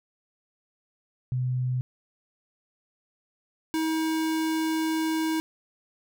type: tone pair in turn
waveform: sine / square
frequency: 126.6 / 319 Hz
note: B2 / D#4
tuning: +43 / +43 cents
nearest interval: octave + major third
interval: 1600 cents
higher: second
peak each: -24 / -25 dBFS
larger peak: first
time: 1.32-1.81 / 3.74-5.4 s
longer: second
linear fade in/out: 0 ms
effects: none